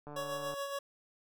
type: click train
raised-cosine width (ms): 1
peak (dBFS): -33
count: 70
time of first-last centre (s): 0.07-0.539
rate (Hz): 147
type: tone with tremolo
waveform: 25% pulse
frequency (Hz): 559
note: C#5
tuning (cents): +14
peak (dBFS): -31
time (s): 0.16-0.79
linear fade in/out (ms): 5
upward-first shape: sine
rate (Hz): 7.1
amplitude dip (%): 45
effects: none